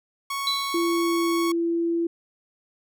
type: tone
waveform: sawtooth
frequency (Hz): 1108.7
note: C#6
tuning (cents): 0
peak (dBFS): -23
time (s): 0.3-1.52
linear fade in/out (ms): 5
type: tone with exponential decay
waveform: sine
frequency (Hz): 3980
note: B7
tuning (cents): +13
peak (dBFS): -20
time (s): 0.47-1.03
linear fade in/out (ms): 1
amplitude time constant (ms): 120
type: tone with pitch glide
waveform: sine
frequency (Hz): 339.4 to 336.9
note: F4 to E4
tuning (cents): -49 to +38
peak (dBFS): -21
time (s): 0.74-2.07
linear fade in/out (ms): 5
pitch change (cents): -13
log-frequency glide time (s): 0.89-1.31
effects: none